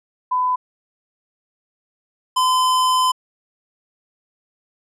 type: tone pair in turn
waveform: sine / square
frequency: 1004 / 1021 Hz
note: B5 / C6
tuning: +28 / -43 cents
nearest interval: unison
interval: 29 cents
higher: second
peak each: -16 / -15 dBFS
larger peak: second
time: 0.31-0.56 / 2.36-3.12 s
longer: second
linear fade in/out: 10 ms
effects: low-pass 12000 Hz 12 dB/octave